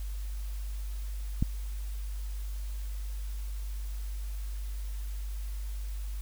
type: click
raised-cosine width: 5 ms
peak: -14 dBFS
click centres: 1.425 s
effects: added 50 Hz sine -33 dBFS peak until 6.21 s + white hiss -53 dBFS RMS until 6.21 s